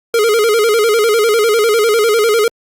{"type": "tone with vibrato", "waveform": "square", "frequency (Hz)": 441, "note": "A4", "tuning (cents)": 4, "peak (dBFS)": -10, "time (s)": [0.14, 2.48], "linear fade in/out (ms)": 2, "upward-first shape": "square", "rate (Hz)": 10, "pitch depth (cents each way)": 91, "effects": ["Opus 48 kbps"]}